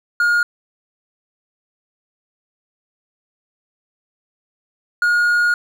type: tone pair in turn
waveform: triangle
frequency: 1426 / 1433.9 Hz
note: F6 / F6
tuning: +36 / +45 cents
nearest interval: unison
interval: 9 cents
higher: second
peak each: -11 dBFS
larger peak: neither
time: 0.2-0.43 / 5.02-5.54 s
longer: second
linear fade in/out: 2 ms
effects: none